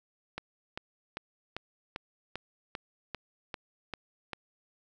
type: click train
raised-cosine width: 0.3 ms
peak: -20 dBFS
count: 11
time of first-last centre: 0.38-4.333 s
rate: 2.53 Hz
effects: none